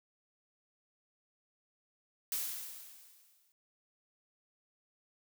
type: noise with exponential decay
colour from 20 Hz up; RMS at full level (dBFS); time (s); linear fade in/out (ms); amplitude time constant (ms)
blue; -34; 2.32-3.52; 1; 260
effects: none